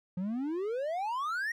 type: exponential sweep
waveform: triangle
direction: up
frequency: 174.61 to 1913 Hz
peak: -29 dBFS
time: 0.17-1.52 s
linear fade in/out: 5 ms
effects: none